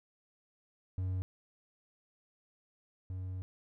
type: tone pair in turn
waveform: triangle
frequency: 92.8 / 92.8 Hz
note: F#2 / F#2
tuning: +6 / +6 cents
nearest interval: unison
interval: 0 cents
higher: neither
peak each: -30 / -35 dBFS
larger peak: first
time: 0.98-1.22 / 3.1-3.42 s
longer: second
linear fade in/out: 0 ms
effects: none